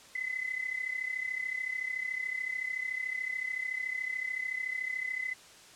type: tone with amplitude modulation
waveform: sine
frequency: 2027 Hz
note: B6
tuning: 45 cents sharp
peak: -29 dBFS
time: 0.15-5.34 s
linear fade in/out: 5 ms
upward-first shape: sine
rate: 33.7 Hz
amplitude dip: 75%
effects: white hiss -54 dBFS RMS until 5.75 s + low-pass 8000 Hz 12 dB/octave